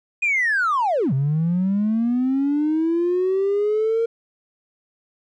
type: linear two-way sweep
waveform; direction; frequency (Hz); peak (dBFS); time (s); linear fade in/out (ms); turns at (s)
triangle; down then up; 2489 to 130 to 463.4; -14; 0.22-4.06; 10; 1.13
effects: tanh soft clip ceiling -14 dBFS + resampled to 22050 Hz